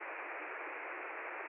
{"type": "band-pass noise", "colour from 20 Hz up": "white", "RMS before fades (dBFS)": -44, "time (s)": [0, 1.48], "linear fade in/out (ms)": 20, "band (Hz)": [310, 2500], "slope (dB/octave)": 96, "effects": []}